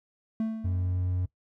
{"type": "tone with exponential decay", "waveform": "triangle", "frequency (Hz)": 221.7, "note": "A3", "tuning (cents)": 13, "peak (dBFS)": -22, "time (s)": [0.4, 1.14], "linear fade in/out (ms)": 2, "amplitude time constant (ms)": 160}
{"type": "tone", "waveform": "triangle", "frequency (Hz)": 90.8, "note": "F#2", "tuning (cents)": -32, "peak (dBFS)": -24, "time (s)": [0.64, 1.26], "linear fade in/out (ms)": 10}
{"effects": ["noise-tail reverb RT60 0.1 s tail -18 dB re dry"]}